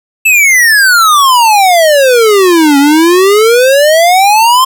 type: exponential two-way sweep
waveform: square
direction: down then up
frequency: 2666 to 275.7 to 1061 Hz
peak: -4 dBFS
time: 0.25-4.65 s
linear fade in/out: 10 ms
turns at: 2.78 s
effects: none